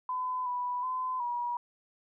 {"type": "tone with pitch steps", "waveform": "sine", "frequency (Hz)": [1011, 986, 1020, 963], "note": ["B5", "B5", "C6", "B5"], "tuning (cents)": [40, -3, -44, -44], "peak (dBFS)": -30, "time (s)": [0.09, 1.57], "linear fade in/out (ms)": 2, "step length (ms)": 370, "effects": []}